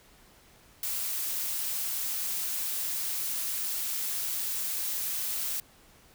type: noise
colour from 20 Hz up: blue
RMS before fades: -32 dBFS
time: 0.83-5.6 s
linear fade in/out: 2 ms
effects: pink hiss -58 dBFS RMS until 6.14 s